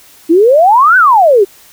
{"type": "exponential two-way sweep", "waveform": "sine", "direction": "up then down", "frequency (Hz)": [311.1, 1555, 369.7], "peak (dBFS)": -3, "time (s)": [0.29, 1.45], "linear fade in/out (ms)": 20, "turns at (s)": 0.97, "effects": ["white hiss -41 dBFS RMS until 1.72 s"]}